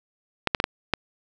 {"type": "clicks", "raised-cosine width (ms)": 0.3, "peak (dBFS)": -4, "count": 5, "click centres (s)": [0.473, 0.548, 0.601, 0.641, 0.937], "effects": []}